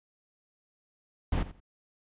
brown noise with echo, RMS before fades -27 dBFS, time 1.32-1.43 s, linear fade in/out 5 ms, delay 86 ms, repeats 2, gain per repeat -15 dB, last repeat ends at 1.602 s, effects resampled to 8000 Hz

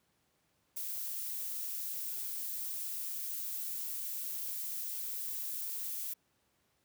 violet noise, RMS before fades -39 dBFS, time 0.76-6.14 s, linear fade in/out 10 ms, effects pink hiss -75 dBFS RMS until 6.84 s + high-pass 80 Hz 12 dB/octave

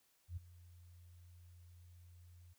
sine tone with ADSR envelope, 87.31 Hz, F2, in tune, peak -39 dBFS, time 0.28-2.54 s, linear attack 89 ms, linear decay 13 ms, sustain -18 dB, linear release 17 ms, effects white hiss -75 dBFS RMS until 2.58 s

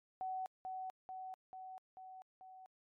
sine tone with echo, 751 Hz, F#5, 26 cents sharp, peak -38 dBFS, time 0.21-0.46 s, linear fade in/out 0 ms, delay 440 ms, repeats 5, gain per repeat -3 dB, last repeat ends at 2.66 s, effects MP3 64 kbps

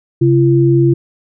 sine tone pair together, 134.9 / 340.2 Hz, C#3 / F4, -47 / -45 cents, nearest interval octave + major third, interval 1602 cents, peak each -10 dBFS, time 0.21-0.94 s, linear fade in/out 10 ms, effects none

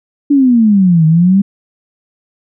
sine exponential two-way sweep, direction down then up, 292.7 to 155.56 to 202 Hz, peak -5 dBFS, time 0.3-1.42 s, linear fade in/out 10 ms, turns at 1.06 s, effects none

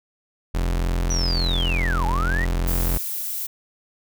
40% pulse tone, 43.35 Hz, F1, 12 cents flat, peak -19 dBFS, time 0.54-2.98 s, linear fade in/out 10 ms
sine linear two-way sweep, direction down then up, 5950 to 807 to 1970 Hz, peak -24 dBFS, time 1.1-2.45 s, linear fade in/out 5 ms, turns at 2.06 s
violet noise, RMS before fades -28 dBFS, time 2.67-3.47 s, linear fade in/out 10 ms
effects none

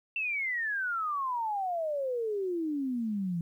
sine exponential sweep, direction down, 2708 to 164.9 Hz, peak -29 dBFS, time 0.16-3.41 s, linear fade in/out 2 ms, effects 11-bit

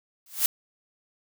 blue noise with exponential growth, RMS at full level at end -18 dBFS, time 0.26-0.46 s, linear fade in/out 2 ms, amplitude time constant 42 ms, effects none

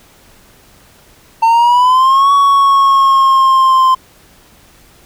triangle exponential two-way sweep, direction up then down, 900 to 1124 to 1039 Hz, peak -4 dBFS, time 1.42-3.95 s, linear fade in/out 10 ms, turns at 2.32 s, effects pink hiss -45 dBFS RMS until 5.05 s

